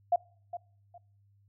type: tone with echo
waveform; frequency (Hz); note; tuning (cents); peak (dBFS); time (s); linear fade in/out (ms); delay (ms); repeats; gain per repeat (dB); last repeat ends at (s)
sine; 698.5; F5; 0; -21; 0.12-0.16; 5; 410; 2; -13; 0.98
effects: noise-tail reverb RT60 0.6 s tail -26 dB re dry + added 100 Hz sine -62 dBFS peak until 1.48 s